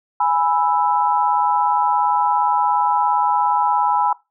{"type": "chord", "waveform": "sine", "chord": "E major", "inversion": "first", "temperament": "equal", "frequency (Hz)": [830.6, 987.8, 1318.5], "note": ["G#5", "B5", "E6"], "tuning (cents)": [0, 0, 0], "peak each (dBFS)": [-18, -18, -24], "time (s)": [0.2, 4.13], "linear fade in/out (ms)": 5, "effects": ["noise-tail reverb RT60 0.2 s tail -18 dB re dry"]}